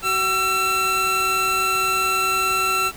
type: tone pair together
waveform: 25% pulse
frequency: 377.3 / 1344.5 Hz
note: F#4 / E6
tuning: +34 / +34 cents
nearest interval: octave + minor seventh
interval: 2200 cents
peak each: -25 / -15 dBFS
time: 0.02-2.92 s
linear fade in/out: 50 ms
effects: pink hiss -40 dBFS RMS until 2.96 s